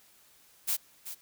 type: noise with echo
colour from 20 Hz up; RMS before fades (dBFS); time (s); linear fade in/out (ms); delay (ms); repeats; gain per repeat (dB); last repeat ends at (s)
blue; -29; 0.67-0.77; 20; 380; 1; -11; 1.15
effects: white hiss -61 dBFS RMS until 1.21 s